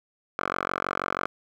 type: tone with band-pass filter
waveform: 5% pulse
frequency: 46.25 Hz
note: F#1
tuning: in tune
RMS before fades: -30 dBFS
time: 0.39-1.26 s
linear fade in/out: 0 ms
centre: 1200 Hz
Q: 2.5
effects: none